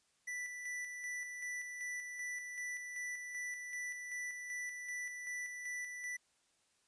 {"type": "tone with tremolo", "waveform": "square", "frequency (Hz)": 1975.5, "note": "B6", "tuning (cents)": 0, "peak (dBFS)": -40, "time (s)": [0.27, 6.17], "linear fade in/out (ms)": 10, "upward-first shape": "square", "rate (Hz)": 2.6, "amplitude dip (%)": 40, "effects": ["white hiss -75 dBFS RMS until 6.87 s", "resampled to 22050 Hz"]}